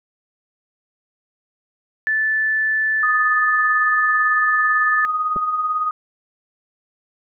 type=tone; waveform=sine; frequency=1752 Hz; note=A6; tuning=8 cents flat; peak=-16 dBFS; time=2.07-5.05 s; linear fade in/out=0 ms
type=tone with tremolo; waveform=sine; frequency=1244.5 Hz; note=D#6; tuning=in tune; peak=-16 dBFS; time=3.03-5.91 s; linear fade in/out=2 ms; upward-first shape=sine; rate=18 Hz; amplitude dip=45%
type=clicks; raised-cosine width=2 ms; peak=-18 dBFS; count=2; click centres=5.361 / 5.366 s
effects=none